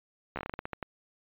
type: slowing click train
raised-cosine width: 0.5 ms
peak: -20 dBFS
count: 12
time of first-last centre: 0.36-0.828 s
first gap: 13 ms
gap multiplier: 1.22
effects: resampled to 8000 Hz